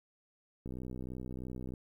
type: click train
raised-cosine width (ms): 3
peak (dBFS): -30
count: 69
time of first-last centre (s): 0.66-1.738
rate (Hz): 63.1
effects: 11-bit